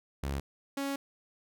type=tone pair in turn; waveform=sawtooth; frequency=69.3 / 277.2 Hz; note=C#2 / C#4; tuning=0 / 0 cents; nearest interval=2 octaves; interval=2400 cents; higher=second; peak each=-28 / -28 dBFS; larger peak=neither; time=0.23-0.4 / 0.77-0.96 s; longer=second; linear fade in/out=5 ms; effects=none